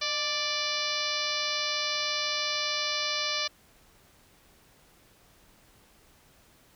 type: harmonic tone with a mistuned harmonic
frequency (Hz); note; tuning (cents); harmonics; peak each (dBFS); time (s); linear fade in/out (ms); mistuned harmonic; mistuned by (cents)
587.3; D5; 0; 1 / 2 / 3 / 4 / 5 / 6 / 7 / 8 / 9 / 10; -39 / -37 / -39 / -35 / -37 / -36 / -35 / -36 / -37 / -41; 0.01-3.48; 10; 1; +52
effects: pink hiss -60 dBFS RMS until 6.75 s